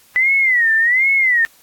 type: tone with vibrato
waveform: sine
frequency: 1975.5 Hz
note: B6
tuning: in tune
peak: -11 dBFS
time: 0.16-1.45 s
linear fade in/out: 0 ms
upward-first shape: sine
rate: 1.3 Hz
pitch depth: 180 cents each way
effects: white hiss -50 dBFS RMS until 1.62 s + AAC 64 kbps